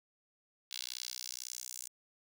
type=tone with high-pass filter sweep; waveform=10% pulse; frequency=62 Hz; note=B1; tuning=7 cents sharp; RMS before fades=-44 dBFS; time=0.71-1.88 s; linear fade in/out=5 ms; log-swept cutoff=3800 to 7400 Hz; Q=2.1; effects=none